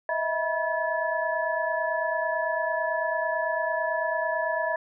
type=tone cluster; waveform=sine; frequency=630 / 659 / 971 / 1719 Hz; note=D#5 / E5 / B5 / A6; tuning=+21 / -1 / -30 / -41 cents; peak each=-30 dBFS; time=0.09-4.76 s; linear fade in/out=2 ms; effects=none